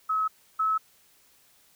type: tone pair in turn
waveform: sine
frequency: 1285 / 1295.4 Hz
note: E6 / E6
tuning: -45 / -31 cents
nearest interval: unison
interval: 14 cents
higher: second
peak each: -23 / -22 dBFS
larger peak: second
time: 0.09-0.28 / 0.59-0.78 s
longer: neither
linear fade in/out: 10 ms
effects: white hiss -61 dBFS RMS until 1.75 s